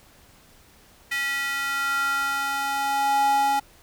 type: tone with high-pass filter sweep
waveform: square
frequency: 277.2 Hz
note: C#4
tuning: in tune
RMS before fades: -24 dBFS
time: 1.11-3.6 s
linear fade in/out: 10 ms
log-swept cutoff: 2000 to 720 Hz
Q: 4.4
effects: pink hiss -54 dBFS RMS until 3.82 s